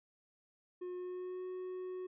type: tone with pitch glide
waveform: triangle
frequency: 360.3 to 368.1 Hz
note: F#4 to F#4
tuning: -46 to -9 cents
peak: -38 dBFS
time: 0.81-2.07 s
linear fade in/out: 10 ms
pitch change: +37 cents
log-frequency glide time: 0.93-1.45 s
effects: resampled to 8000 Hz